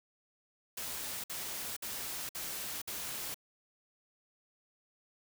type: noise bursts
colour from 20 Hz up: white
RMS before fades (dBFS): -40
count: 5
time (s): 0.77-3.344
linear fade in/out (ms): 5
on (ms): 470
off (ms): 56
effects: none